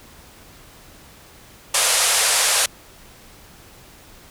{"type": "band-pass noise", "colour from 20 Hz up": "white", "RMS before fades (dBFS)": -18, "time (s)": [1.74, 2.66], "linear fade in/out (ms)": 5, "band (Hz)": [460, 11000], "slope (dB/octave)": 48, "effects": ["pink hiss -46 dBFS RMS until 4.3 s"]}